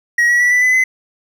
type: tone with pitch steps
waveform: triangle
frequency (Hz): 1900 / 1926.5 / 1953.4 / 1980.7 / 2008 / 2036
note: A#6 / B6 / B6 / B6 / B6 / C7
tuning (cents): +33 / -44 / -20 / +5 / +28 / -48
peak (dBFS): -8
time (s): 0.18-0.84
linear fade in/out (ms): 5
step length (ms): 110
effects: none